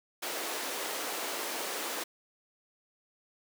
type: high-pass noise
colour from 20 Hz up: pink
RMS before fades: -36 dBFS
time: 0.22-2.04 s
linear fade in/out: 10 ms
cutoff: 330 Hz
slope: 24 dB/octave
effects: none